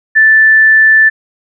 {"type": "tone", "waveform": "sine", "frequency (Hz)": 1760, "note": "A6", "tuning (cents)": 0, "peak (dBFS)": -3, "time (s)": [0.15, 1.1], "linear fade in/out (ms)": 20, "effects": []}